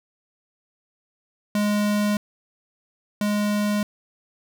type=tone pair in turn; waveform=square; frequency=207.6 / 207.6 Hz; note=G#3 / G#3; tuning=0 / 0 cents; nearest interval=unison; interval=0 cents; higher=neither; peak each=-20 / -21 dBFS; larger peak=first; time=1.55-2.17 / 3.21-3.83 s; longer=neither; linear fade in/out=2 ms; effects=none